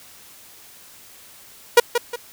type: tone with echo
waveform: sawtooth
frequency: 478.5 Hz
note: A#4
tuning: 45 cents sharp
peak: -3 dBFS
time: 1.77-1.8 s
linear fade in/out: 5 ms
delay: 180 ms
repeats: 2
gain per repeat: -9 dB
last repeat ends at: 2.16 s
effects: white hiss -46 dBFS RMS until 2.32 s